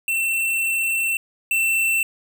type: tone pair in turn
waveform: square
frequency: 2694 / 2684 Hz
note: E7 / E7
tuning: +37 / +31 cents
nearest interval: unison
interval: 6 cents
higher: first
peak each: -20 / -18 dBFS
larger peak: second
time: 0.08-1.17 / 1.51-2.03 s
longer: first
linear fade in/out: 2 ms
effects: none